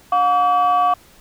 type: tone pair together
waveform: sine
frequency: 719 / 1143.2 Hz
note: F#5 / D6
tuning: -50 / -47 cents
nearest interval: minor sixth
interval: 803 cents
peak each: -14 dBFS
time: 0.12-0.94 s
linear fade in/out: 5 ms
effects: tanh soft clip ceiling -9 dBFS + pink hiss -49 dBFS RMS until 1.2 s